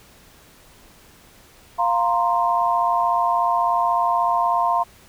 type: chord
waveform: sine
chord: F suspended fourth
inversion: none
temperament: just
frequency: 698.5 / 931.3 / 1047.7 Hz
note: F5 / Bb5 / C6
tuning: 0 / -2 / +2 cents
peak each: -21 dBFS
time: 1.78-4.84 s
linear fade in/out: 20 ms
effects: pink hiss -50 dBFS RMS until 5.08 s